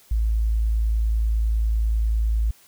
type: tone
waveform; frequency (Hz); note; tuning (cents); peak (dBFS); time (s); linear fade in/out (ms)
sine; 55; A1; 0; -18; 0.11-2.51; 5
effects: white hiss -54 dBFS RMS until 2.67 s